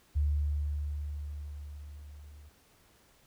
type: tone with level ramp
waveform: sine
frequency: 73.42 Hz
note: D2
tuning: in tune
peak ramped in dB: -24 to -49 dBFS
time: 0.15-2.5 s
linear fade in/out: 20 ms
effects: pink hiss -64 dBFS RMS until 3.26 s